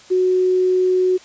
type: tone with quantisation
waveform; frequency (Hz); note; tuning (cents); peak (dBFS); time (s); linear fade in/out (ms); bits
sine; 368.6; F#4; -7; -13; 0.1-1.18; 20; 7
effects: white hiss -45 dBFS RMS until 1.24 s + resampled to 16000 Hz